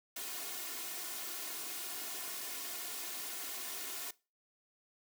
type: noise with comb filter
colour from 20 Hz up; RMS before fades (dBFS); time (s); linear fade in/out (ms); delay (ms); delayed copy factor
white; -42; 0.16-4.11; 5; 2.8; +0.65
effects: noise-tail reverb RT60 0.3 s tail -21 dB re dry + high-pass 200 Hz 12 dB/octave